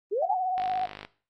sine linear sweep, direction up, 367 to 906 Hz, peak -24 dBFS, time 0.11-0.35 s, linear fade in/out 20 ms
sine tone with vibrato, 740 Hz, F#5, in tune, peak -25 dBFS, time 0.22-0.86 s, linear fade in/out 5 ms, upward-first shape triangle, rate 17 Hz, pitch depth 49 cents each way
click train, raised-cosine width 0.3 ms, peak -22 dBFS, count 25, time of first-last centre 0.58-1.05 s, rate 51.1 Hz
effects noise-tail reverb RT60 0.4 s tail -18 dB re dry + Opus 32 kbps

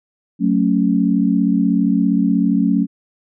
sine chord, F# minor, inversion none, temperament just, 185 / 222 / 277.5 Hz, F#3 / A3 / C#4, 0 / +16 / +2 cents, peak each -17 dBFS, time 0.39-2.87 s, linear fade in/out 50 ms, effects none

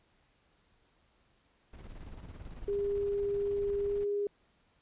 brown noise with tremolo, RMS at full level -44 dBFS, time 1.73-4.05 s, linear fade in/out 5 ms, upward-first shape square, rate 18 Hz, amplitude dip 50%
sine tone with pitch glide, 403.7 to 407.9 Hz, G#4 to G#4, -49 to -31 cents, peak -29 dBFS, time 2.68-4.27 s, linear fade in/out 2 ms, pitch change +18 cents, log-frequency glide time 3.83-4.04 s
effects pink hiss -70 dBFS RMS until 4.81 s + resampled to 8000 Hz

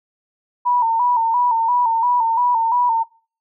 sine tone with vibrato, 942 Hz, A#5, 18 cents sharp, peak -14 dBFS, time 0.65-3.04 s, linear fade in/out 20 ms, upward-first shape square, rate 2.9 Hz, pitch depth 64 cents each way, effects noise-tail reverb RT60 0.4 s tail -22 dB re dry

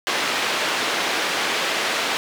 white band-pass noise, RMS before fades -23 dBFS, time 0.07-2.17 s, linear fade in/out 0 ms, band 280 to 3200 Hz, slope 12 dB/octave, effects none

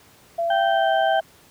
sine tone with pitch glide, 677 to 653.6 Hz, E5 to E5, +46 to -15 cents, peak -20 dBFS, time 0.38-1.21 s, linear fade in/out 10 ms, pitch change -61 cents, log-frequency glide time 0.64-0.91 s
harmonic tone, 779 Hz, G5, 11 cents flat, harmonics 1 / 2 / 4, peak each -20 / -26 / -32 dBFS, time 0.5-1.2 s, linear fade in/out 5 ms
effects pink hiss -52 dBFS RMS until 1.5 s + high-pass 80 Hz 12 dB/octave

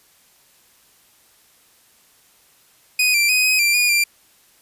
sawtooth tone with pitch steps, 2494 / 2355 / 2503 / 2519 / 2363 / 2446 / 2370 Hz, D#7 / D7 / D#7 / D#7 / D7 / D#7 / D7, +3 / +4 / +10 / +21 / +10 / -30 / +15 cents, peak -11 dBFS, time 2.99-4.04 s, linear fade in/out 5 ms, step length 150 ms, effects white hiss -55 dBFS RMS until 4.61 s + resampled to 32000 Hz

